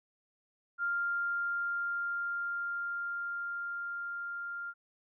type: tone with level ramp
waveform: sine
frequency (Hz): 1396.9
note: F6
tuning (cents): 0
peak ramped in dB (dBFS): -29 to -37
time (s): 0.78-4.74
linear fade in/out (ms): 50
effects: none